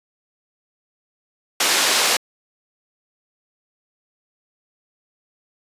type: band-pass noise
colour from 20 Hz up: white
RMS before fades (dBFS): -18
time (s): 1.6-2.17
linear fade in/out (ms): 5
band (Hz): 350 to 6400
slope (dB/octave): 12
effects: resampled to 32000 Hz